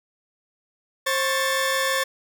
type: tone cluster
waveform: sawtooth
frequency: 531 / 1108 / 1764 Hz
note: C5 / C#6 / A6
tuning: +25 / -1 / +4 cents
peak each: -21 / -24 / -21 dBFS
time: 1.06-2.04 s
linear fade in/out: 10 ms
effects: none